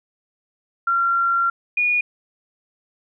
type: tone pair in turn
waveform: sine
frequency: 1374 / 2448 Hz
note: F6 / D#7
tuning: -29 / -29 cents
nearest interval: minor seventh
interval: 1000 cents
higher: second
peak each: -16 dBFS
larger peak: neither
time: 0.87-1.5 / 1.77-2.01 s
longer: first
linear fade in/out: 5 ms
effects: none